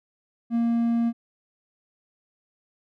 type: tone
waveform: triangle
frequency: 233.1 Hz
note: A#3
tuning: in tune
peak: -18 dBFS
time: 0.5-1.13 s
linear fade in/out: 50 ms
effects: none